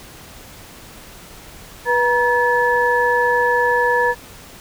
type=tone cluster; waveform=sine; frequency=488.1 / 949 / 1728 Hz; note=B4 / A#5 / A6; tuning=-20 / +31 / -32 cents; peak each=-18 dBFS; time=1.85-4.15 s; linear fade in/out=50 ms; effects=pink hiss -40 dBFS RMS until 4.6 s